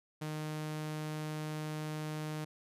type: tone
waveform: sawtooth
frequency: 153.8 Hz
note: D#3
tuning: 20 cents flat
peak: -33 dBFS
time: 0.21-2.45 s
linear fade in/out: 10 ms
effects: resampled to 32000 Hz